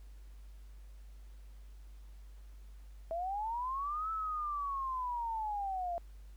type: linear two-way sweep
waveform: sine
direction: up then down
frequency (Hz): 647 to 1318.5 to 677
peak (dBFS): -34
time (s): 3.11-5.98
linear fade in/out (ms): 0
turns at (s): 4.11
effects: added 50 Hz sine -49 dBFS peak until 6.36 s + pink hiss -69 dBFS RMS until 6.36 s